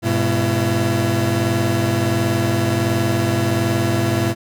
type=tone cluster; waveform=30% pulse; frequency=102.2 / 123.6 / 337.3 Hz; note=G#2 / B2 / E4; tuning=-27 / +2 / +40 cents; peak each=-18 dBFS; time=0.02-4.35 s; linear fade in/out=50 ms; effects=none